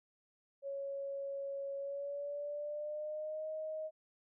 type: tone with pitch glide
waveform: sine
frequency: 554.4 to 625.9 Hz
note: C#5 to D#5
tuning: 0 to +10 cents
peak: -38 dBFS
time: 0.62-3.91 s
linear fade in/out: 50 ms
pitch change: +210 cents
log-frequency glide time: 1.77-3.48 s
effects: none